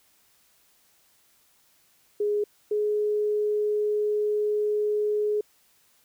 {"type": "tone pair in turn", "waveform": "sine", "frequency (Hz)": [415.3, 420.1], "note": ["G#4", "G#4"], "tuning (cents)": [0, 20], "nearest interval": "unison", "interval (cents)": 20, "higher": "second", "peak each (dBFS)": -22, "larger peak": "neither", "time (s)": [[2.2, 2.44], [2.71, 5.41]], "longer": "second", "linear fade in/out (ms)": 5, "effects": ["white hiss -63 dBFS RMS until 6.04 s"]}